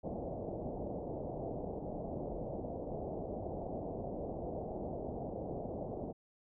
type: low-pass noise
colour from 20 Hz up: white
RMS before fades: -41 dBFS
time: 0.03-6.13 s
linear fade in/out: 20 ms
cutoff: 720 Hz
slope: 48 dB/octave
effects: none